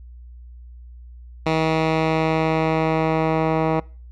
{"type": "tone with low-pass filter sweep", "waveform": "10% pulse", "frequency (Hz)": 159.5, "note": "D#3", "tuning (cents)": 43, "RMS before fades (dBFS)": -20, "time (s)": [1.46, 3.8], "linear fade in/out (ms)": 5, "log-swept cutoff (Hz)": [3600, 1500], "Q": 0.91, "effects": ["noise-tail reverb RT60 0.4 s tail -24 dB re dry", "added 60 Hz sine -38 dBFS peak until 4.11 s"]}